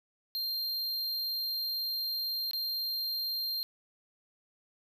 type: tone with dropouts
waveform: square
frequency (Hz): 4186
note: C8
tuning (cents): 0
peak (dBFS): -32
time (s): 0.35-3.63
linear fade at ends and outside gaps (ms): 0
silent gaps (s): 2.511-2.533
effects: none